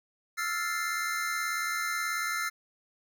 square chord, F major seventh, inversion third, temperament equal, 1318.5 / 1396.9 / 1760 / 2093 Hz, E6 / F6 / A6 / C7, 0 / 0 / 0 / 0 cents, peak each -36 / -36 / -37 / -35 dBFS, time 0.37-2.5 s, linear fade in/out 20 ms, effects none

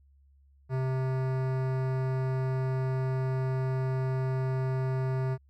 sine tone with hard clipping, 130.81 Hz, C3, in tune, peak -29 dBFS, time 0.69-5.38 s, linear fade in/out 50 ms, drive 18 dB, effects added 69 Hz sine -58 dBFS peak until 5.49 s

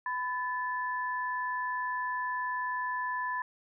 sine tone pair together, 1000 / 1740.5 Hz, B5 / A6, +21 / -19 cents, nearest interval minor seventh, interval 960 cents, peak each -32 / -35 dBFS, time 0.06-3.42 s, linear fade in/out 2 ms, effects none

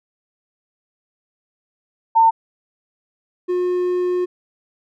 sine / triangle tone pair in turn, 904 / 359.6 Hz, A5 / F#4, +47 / -49 cents, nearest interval octave + major third, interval 1596 cents, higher first, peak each -9 / -15 dBFS, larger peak first, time 2.15-2.31 / 3.48-4.26 s, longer second, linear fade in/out 20 ms, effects none

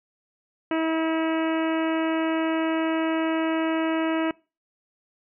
harmonic tone, 322.3 Hz, E4, 39 cents flat, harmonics 1 / 2 / 3 / 4 / 5 / 6 / 7 / 8 / 9, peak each -23 / -29 / -33 / -35 / -37 / -39 / -40 / -41 / -42 dBFS, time 0.71-4.31 s, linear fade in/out 2 ms, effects noise-tail reverb RT60 0.3 s tail -23 dB re dry

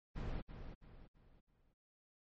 brown noise with echo, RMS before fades -41 dBFS, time 0.15-0.42 s, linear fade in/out 20 ms, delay 330 ms, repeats 4, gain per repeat -8 dB, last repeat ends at 1.74 s, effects low-pass 4000 Hz 12 dB/octave + MP3 32 kbps

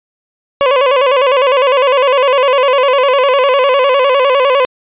30% pulse tone with vibrato, 534 Hz, C5, 35 cents sharp, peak -5 dBFS, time 0.61-4.65 s, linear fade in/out 0 ms, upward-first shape square, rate 9.9 Hz, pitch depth 87 cents each way, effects resampled to 8000 Hz

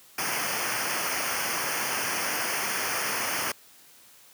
pink noise with comb filter, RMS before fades -29 dBFS, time 0.18-3.52 s, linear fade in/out 5 ms, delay 0.26 ms, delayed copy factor -0.9, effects white hiss -54 dBFS RMS until 4.33 s + high-pass 100 Hz 12 dB/octave

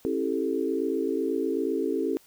sine chord, A dominant seventh, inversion first, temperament equal with one note detuned, 271 / 329.6 / 392 / 440 Hz, C#4 / E4 / G4 / A4, -39 / 0 / 0 / 0 cents, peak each -30 dBFS, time 0.05-2.17 s, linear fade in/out 0 ms, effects white hiss -58 dBFS RMS until 2.26 s

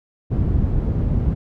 white low-pass noise, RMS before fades -19 dBFS, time 0.3-1.35 s, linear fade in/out 20 ms, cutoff 120 Hz, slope 12 dB/octave, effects none

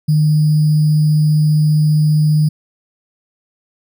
sine tone with sample-and-hold, 152.5 Hz, D#3, 34 cents flat, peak -9 dBFS, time 0.08-2.49 s, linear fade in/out 10 ms, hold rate 4900 Hz, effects none

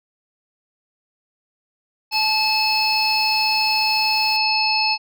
harmonic tone, 866 Hz, A5, 28 cents flat, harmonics 1 / 3 / 5 / 6, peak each -22 / -22 / -22 / -22 dBFS, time 2.11-4.98 s, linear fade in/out 50 ms
white noise, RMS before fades -38 dBFS, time 2.12-4.37 s, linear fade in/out 5 ms
effects none

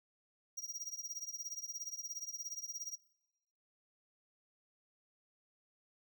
square tone with tremolo, 5710 Hz, F8, 37 cents sharp, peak -38 dBFS, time 0.57-2.96 s, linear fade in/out 10 ms, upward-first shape triangle, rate 17 Hz, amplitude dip 100%, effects noise-tail reverb RT60 1.0 s tail -22 dB re dry

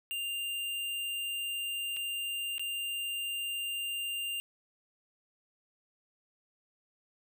square tone with dropouts, 2794 Hz, F7, in tune, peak -34 dBFS, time 0.11-4.4 s, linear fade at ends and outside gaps 0 ms, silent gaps 1.965-1.969 / 2.581-2.595 s, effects none

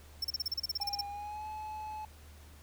square tone bursts, 5400 Hz, E8, 41 cents sharp, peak -31 dBFS, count 14, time 0.22-1.012 s, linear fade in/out 5 ms, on 25 ms, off 34 ms
triangle tone with pitch glide, 810 to 858.2 Hz, G#5 to A5, -43 to -43 cents, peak -37 dBFS, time 0.8-2.05 s, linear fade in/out 2 ms, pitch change +100 cents, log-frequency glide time 1.08-1.47 s
effects added 75 Hz sine -52 dBFS peak until 2.62 s + pink hiss -59 dBFS RMS until 2.62 s

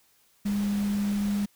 sine tone in noise, 203.5 Hz, G#3, 35 cents flat, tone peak -24 dBFS, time 0.45-1.46 s, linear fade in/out 10 ms, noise pink, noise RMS -41 dBFS, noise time 0.45-1.46 s, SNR +14 dB, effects white hiss -64 dBFS RMS until 1.55 s

